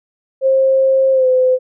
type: tone with pitch glide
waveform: sine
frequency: 532 to 511.5 Hz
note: C5 to C5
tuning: +29 to -39 cents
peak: -9 dBFS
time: 0.41-1.59 s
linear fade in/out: 50 ms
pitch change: -68 cents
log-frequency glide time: 1.12-1.27 s
effects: none